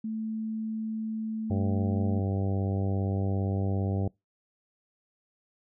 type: tone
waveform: sine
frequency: 220 Hz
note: A3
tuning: in tune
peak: -30 dBFS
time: 0.04-2.2 s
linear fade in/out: 5 ms
type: harmonic tone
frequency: 97.5 Hz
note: G2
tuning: 9 cents flat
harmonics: 1 / 2 / 3 / 4 / 5 / 6 / 7 / 8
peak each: -27 / -33 / -37 / -39 / -41 / -43 / -44 / -45 dBFS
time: 1.5-4.08 s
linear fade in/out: 5 ms
effects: noise-tail reverb RT60 0.2 s tail -24 dB re dry